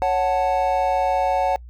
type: chord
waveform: triangle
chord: F# minor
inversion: second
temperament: equal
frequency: 554.4 / 740 / 880 Hz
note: C#5 / F#5 / A5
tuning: 0 / 0 / 0 cents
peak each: -21 / -18 / -22 dBFS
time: 0.02-1.56 s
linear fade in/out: 0 ms
effects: noise-tail reverb RT60 0.1 s tail -26 dB re dry + added 60 Hz sine -37 dBFS peak until 1.69 s